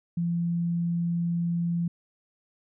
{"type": "tone", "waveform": "sine", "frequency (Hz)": 170.8, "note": "F3", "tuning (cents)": -38, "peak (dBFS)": -24, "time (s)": [0.17, 1.88], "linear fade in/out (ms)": 5, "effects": []}